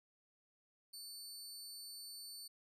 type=tone with amplitude modulation; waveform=25% pulse; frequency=4500 Hz; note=C#8; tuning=25 cents sharp; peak=-40 dBFS; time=0.93-2.48 s; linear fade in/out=10 ms; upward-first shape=sine; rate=229 Hz; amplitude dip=85%; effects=none